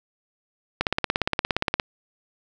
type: click train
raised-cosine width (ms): 0.3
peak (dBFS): -5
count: 18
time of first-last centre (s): 0.81-1.798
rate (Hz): 17.2
effects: none